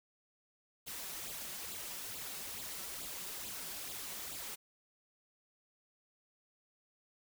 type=noise with flanger; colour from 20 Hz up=white; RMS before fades=-44 dBFS; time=0.86-4.56 s; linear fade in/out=20 ms; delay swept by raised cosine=0.25 to 5.35 ms; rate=2.3 Hz; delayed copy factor=+0.65; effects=none